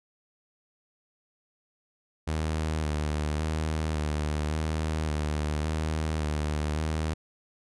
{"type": "tone with vibrato", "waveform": "sawtooth", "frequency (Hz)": 76.9, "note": "D#2", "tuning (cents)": -20, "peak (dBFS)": -23, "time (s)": [2.27, 7.14], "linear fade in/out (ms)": 10, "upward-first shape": "square", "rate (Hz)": 0.89, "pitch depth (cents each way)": 31, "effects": ["resampled to 24000 Hz"]}